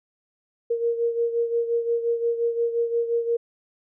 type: beating tone pair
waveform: sine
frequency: 466.2 / 471.9 Hz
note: A#4 / A#4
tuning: 0 / +21 cents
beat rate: 5.7 Hz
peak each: -22 / -28 dBFS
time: 0.7-3.37 s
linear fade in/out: 10 ms
effects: none